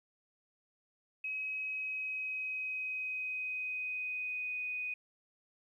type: tone with pitch glide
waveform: sine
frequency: 2546 to 2491 Hz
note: D#7 to D#7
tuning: +39 to +1 cents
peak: -35 dBFS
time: 1.24-4.94 s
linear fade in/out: 5 ms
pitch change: -38 cents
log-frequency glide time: 1.58-4.59 s
effects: 12-bit